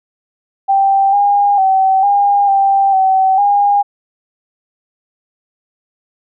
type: tone with pitch steps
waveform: sine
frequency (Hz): 784 / 811 / 766 / 808 / 786 / 763 / 812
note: G5 / G#5 / G5 / G#5 / G5 / G5 / G#5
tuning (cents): 0 / -41 / -40 / -48 / +4 / -47 / -39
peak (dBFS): -8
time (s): 0.68-3.83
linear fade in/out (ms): 20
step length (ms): 450
effects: none